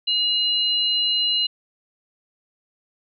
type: tone pair together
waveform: sine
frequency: 2868 / 4052 Hz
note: F7 / B7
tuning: +45 / +44 cents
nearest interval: tritone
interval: 599 cents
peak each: -21 dBFS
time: 0.07-1.47 s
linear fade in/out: 10 ms
effects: none